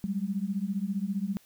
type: beating tone pair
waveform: sine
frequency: 190 / 205 Hz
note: F#3 / G#3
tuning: +46 / -22 cents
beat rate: 15 Hz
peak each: -31 dBFS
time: 0.04-1.37 s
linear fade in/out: 0 ms
effects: white hiss -61 dBFS RMS until 1.45 s